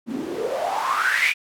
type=noise with band-pass filter sweep; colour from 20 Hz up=white; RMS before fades=-23 dBFS; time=0.06-1.34 s; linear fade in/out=50 ms; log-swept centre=220 to 2500 Hz; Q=9.2; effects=none